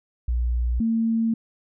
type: tone pair in turn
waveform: sine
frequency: 60 / 226.5 Hz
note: B1 / A#3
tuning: -49 / -50 cents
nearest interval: octave + major seventh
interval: 2299 cents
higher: second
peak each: -20 / -19 dBFS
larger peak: second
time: 0.28-0.8 / 0.8-1.34 s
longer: second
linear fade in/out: 5 ms
effects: none